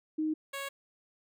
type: tone pair in turn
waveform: sine / 10% pulse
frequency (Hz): 311.1 / 552.9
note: D#4 / C#5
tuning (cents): 0 / -5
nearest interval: minor seventh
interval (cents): 995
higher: second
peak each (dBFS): -28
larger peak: neither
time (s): 0.18-0.34 / 0.53-0.69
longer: neither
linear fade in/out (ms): 10
effects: none